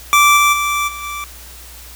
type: tone with level steps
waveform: 25% pulse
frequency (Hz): 1168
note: D6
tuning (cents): -10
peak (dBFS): -4 / -6 / -12 / -23 / -20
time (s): 0.13-1.24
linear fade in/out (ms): 0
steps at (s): 0.36 / 0.52 / 0.87 / 1.02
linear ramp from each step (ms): 20
effects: added 60 Hz sine -38 dBFS peak until 1.95 s + white hiss -38 dBFS RMS until 1.95 s